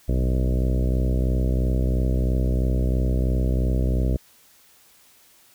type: harmonic tone with a mistuned harmonic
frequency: 63 Hz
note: B1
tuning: 35 cents sharp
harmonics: 1 / 2 / 3 / 4 / 5 / 6 / 7 / 8 / 9 / 10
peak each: -20 / -26 / -30 / -32 / -34 / -36 / -37 / -38 / -39 / -40 dBFS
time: 0.08-4.17 s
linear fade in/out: 10 ms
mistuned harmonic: 1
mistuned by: -99 cents
effects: white hiss -55 dBFS RMS until 5.54 s

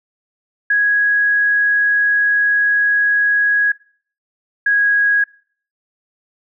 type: tone pair in turn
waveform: sine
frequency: 1661.2 / 1652.5 Hz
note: G#6 / G#6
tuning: 0 / -9 cents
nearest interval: unison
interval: 9 cents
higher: first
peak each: -11 / -11 dBFS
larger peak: neither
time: 0.7-3.72 / 4.66-5.24 s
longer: first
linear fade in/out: 5 ms
effects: noise-tail reverb RT60 0.5 s tail -22 dB re dry

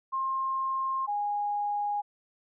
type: tone pair in turn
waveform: sine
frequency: 1063 / 823.3 Hz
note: C6 / G#5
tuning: +27 / -15 cents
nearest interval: major third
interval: 442 cents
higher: first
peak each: -27 dBFS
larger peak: neither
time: 0.12-1.07 / 1.07-2.02 s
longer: neither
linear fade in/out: 20 ms
effects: none

